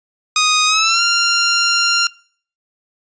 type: tone with pitch glide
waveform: 10% pulse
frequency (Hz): 1244.5 to 1388.9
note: D#6 to F6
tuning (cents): 0 to -10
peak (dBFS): -3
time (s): 0.36-2.07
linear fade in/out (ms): 2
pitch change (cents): +190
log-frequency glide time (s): 0.66-1.02
effects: noise-tail reverb RT60 0.5 s tail -23 dB re dry + resampled to 16000 Hz